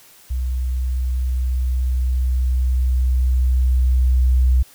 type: tone with level ramp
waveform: sine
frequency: 63.2 Hz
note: B1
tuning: 41 cents sharp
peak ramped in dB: -19 to -11 dBFS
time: 0.3-4.63 s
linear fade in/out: 10 ms
effects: white hiss -48 dBFS RMS until 4.74 s